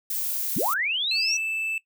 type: noise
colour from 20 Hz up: violet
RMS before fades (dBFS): -28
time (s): 0.1-0.74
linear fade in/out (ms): 5
type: linear sweep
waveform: sine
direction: up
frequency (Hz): 116.54 to 5930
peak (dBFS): -23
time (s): 0.56-1.37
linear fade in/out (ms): 5
type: tone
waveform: triangle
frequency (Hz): 2637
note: E7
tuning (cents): 0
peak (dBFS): -24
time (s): 1.11-1.78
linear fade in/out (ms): 2
effects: noise-tail reverb RT60 0.1 s tail -18 dB re dry